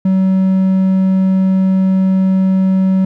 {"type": "tone", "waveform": "triangle", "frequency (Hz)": 189.4, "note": "F#3", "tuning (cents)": 41, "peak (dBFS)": -7, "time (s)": [0.05, 3.05], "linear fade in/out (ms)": 5, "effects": []}